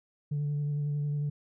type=tone with vibrato; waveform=sine; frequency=146.2 Hz; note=D3; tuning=7 cents flat; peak=-26 dBFS; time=0.31-1.3 s; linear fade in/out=10 ms; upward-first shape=sine; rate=11 Hz; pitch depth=17 cents each way; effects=tanh soft clip ceiling -26 dBFS